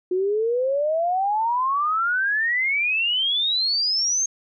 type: exponential sweep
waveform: sine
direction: up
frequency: 357.9 to 6470 Hz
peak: -19 dBFS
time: 0.11-4.26 s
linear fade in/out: 5 ms
effects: none